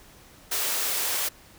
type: high-pass noise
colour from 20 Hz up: white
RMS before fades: -27 dBFS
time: 0.51-1.29 s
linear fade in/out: 10 ms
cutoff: 330 Hz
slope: 24 dB/octave
effects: pink hiss -52 dBFS RMS until 1.58 s